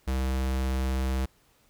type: tone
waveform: square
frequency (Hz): 65.41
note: C2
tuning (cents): 0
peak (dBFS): -26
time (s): 0.07-1.26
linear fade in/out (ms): 10
effects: pink hiss -64 dBFS RMS until 1.69 s